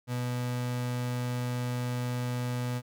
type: tone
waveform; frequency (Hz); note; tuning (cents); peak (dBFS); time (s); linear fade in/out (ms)
35% pulse; 123.47; B2; 0; -28; 0.07-2.82; 50
effects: none